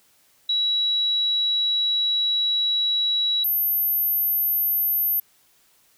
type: tone pair in turn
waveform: sine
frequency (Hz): 3900 / 13118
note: B7 / G#9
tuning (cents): -23 / -23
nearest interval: octave + major sixth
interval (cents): 2100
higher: second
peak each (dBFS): -19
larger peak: neither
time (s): 0.49-3.44 / 3.44-5.2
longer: first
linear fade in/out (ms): 5
effects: white hiss -60 dBFS RMS until 5.97 s